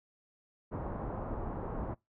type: low-pass noise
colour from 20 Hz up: pink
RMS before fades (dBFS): -38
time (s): 0.71-1.95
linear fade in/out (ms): 20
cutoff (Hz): 1100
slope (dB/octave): 24
effects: noise-tail reverb RT60 0.2 s tail -24 dB re dry